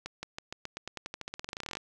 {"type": "accelerating click train", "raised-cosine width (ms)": 0.2, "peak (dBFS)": -20, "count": 26, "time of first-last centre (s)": [0.06, 1.77], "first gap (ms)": 170, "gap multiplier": 0.91, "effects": []}